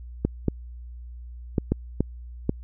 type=clicks; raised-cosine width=3 ms; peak=-8 dBFS; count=6; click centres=0.25 / 0.483 / 1.582 / 1.72 / 2.006 / 2.494 s; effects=added 60 Hz sine -37 dBFS peak until 2.63 s